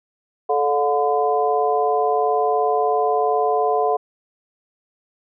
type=tone cluster; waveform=sine; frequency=436.2 / 579 / 720 / 1017 Hz; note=A4 / D5 / F#5 / C6; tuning=-15 / -25 / -47 / -50 cents; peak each=-20 / -27 / -19 / -25 dBFS; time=0.49-3.97 s; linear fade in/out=10 ms; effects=none

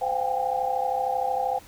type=tone cluster; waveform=sine; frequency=514 / 711 / 780 / 813 Hz; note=C5 / F5 / G5 / G#5; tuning=-31 / +31 / -9 / -37 cents; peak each=-30 / -30 / -27 / -29 dBFS; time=0.01-1.59 s; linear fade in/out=10 ms; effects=pink hiss -50 dBFS RMS until 1.67 s

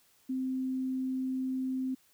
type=tone; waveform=sine; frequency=260.2 Hz; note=C4; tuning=9 cents flat; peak=-30 dBFS; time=0.29-1.95 s; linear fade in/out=10 ms; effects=white hiss -66 dBFS RMS until 2.13 s

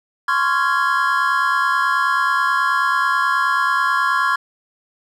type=chord; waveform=triangle; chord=Db major seventh; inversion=third; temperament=just; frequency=1039.4 / 1108.7 / 1385.9 / 1663.1 Hz; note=C6 / Db6 / F6 / Ab6; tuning=-12 / 0 / -14 / +2 cents; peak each=-19 dBFS; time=0.28-4.36 s; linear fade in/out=5 ms; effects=none

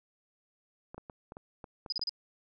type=clicks; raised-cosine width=1 ms; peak=-30 dBFS; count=8; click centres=0.945 / 0.98 / 1.098 / 1.321 / 1.369 / 1.642 / 1.862 / 1.994 s
type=tone bursts; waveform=sine; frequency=4978 Hz; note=D#8; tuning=in tune; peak=-30 dBFS; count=4; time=1.9-2.094 s; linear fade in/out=2 ms; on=23 ms; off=34 ms
effects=none

